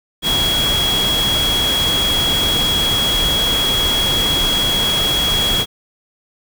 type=tone in noise; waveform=sine; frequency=3322 Hz; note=G#7; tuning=in tune; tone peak=-15 dBFS; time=0.22-5.66 s; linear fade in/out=50 ms; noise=pink; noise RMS=-21 dBFS; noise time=0.22-5.66 s; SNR=+3 dB; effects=none